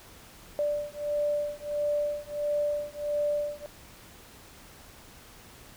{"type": "beating tone pair", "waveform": "sine", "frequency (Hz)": [587.3, 588.8], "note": ["D5", "D5"], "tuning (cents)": [0, 4], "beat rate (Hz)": 1.5, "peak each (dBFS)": -30, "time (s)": [0.59, 3.66], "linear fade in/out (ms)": 0, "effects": ["pink hiss -51 dBFS RMS until 5.76 s"]}